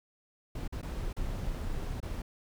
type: noise with dropouts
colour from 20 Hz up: brown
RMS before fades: -35 dBFS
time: 0.55-2.22 s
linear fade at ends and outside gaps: 5 ms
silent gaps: 0.678-0.724 / 0.816-0.828 / 1.13-1.165 / 2.003-2.027 s
effects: none